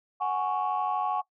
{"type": "chord", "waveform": "sine", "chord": "F# suspended second", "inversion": "none", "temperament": "just", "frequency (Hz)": [740, 832.5, 1110], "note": ["F#5", "G#5", "C#6"], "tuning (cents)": [0, 4, 2], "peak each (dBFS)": -29, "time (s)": [0.2, 1.22], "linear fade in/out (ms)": 20, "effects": ["noise-tail reverb RT60 0.1 s tail -21 dB re dry", "tanh soft clip ceiling -19 dBFS"]}